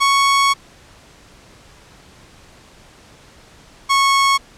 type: tone pair in turn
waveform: sawtooth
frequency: 1108.7 / 1100.4 Hz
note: C#6 / C#6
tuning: 0 / -13 cents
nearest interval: unison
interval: 13 cents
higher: first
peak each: -8 dBFS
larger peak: neither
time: 0-0.54 / 3.89-4.38 s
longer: first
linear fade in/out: 20 ms
effects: pink hiss -46 dBFS RMS until 4.57 s + low-pass 8000 Hz 12 dB/octave